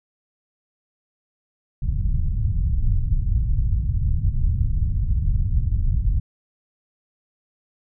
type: low-pass noise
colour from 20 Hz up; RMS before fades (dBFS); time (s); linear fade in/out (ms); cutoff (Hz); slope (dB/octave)
pink; -20; 1.82-6.2; 5; 120; 24
effects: none